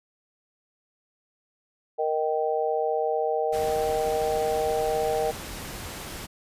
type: harmonic tone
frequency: 155.56 Hz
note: D#3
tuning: in tune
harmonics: 3 / 4 / 5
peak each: -26 / -28 / -28 dBFS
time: 1.98-5.32 s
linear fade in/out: 20 ms
type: noise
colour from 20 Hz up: pink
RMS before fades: -37 dBFS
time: 3.52-6.27 s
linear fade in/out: 20 ms
effects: resampled to 32000 Hz